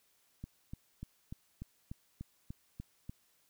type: click train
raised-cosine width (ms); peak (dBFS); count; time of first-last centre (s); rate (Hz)
5; -30; 10; 0.44-3.095; 3.39
effects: white hiss -72 dBFS RMS until 3.49 s